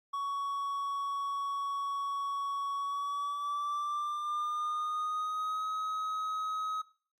triangle tone with pitch glide, 1119 to 1270.6 Hz, C#6 to D#6, +16 to +36 cents, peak -30 dBFS, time 0.13-6.82 s, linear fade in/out 10 ms, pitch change +220 cents, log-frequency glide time 2.75-5.65 s, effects noise-tail reverb RT60 0.4 s tail -17 dB re dry + Opus 48 kbps

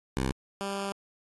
10% pulse tone pair in turn, 65.8 / 197.86 Hz, C2 / G3, +10 / +16 cents, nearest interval octave + perfect fifth, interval 1906 cents, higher second, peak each -19 / -23 dBFS, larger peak first, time 0.17-0.32 / 0.61-0.92 s, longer second, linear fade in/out 0 ms, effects AAC 32 kbps

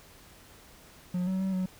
triangle tone with pitch steps, 179.7 / 188.3 / 190.9 / 185.5 Hz, F3 / F#3 / G3 / F#3, +50 / +31 / -46 / +5 cents, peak -25 dBFS, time 1.14-1.66 s, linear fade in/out 5 ms, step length 130 ms, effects pink hiss -54 dBFS RMS until 1.79 s

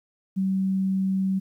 sine tone, 191.1 Hz, G3, 44 cents flat, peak -21 dBFS, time 0.36-1.4 s, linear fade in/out 20 ms, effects 10-bit

